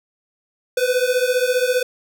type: beating tone pair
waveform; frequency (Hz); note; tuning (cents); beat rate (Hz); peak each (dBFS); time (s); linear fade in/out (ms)
square; 493.9 / 508.9; B4 / C5; 0 / -48; 15; -20; 0.77-1.83; 5
effects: none